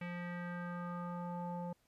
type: tone with low-pass filter sweep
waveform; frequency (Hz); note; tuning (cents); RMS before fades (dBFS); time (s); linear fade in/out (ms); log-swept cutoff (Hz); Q
square; 175.2; F3; +6; -42; 0.01-1.73; 5; 2300 to 750; 3.8
effects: pink hiss -75 dBFS RMS until 1.87 s + resampled to 32000 Hz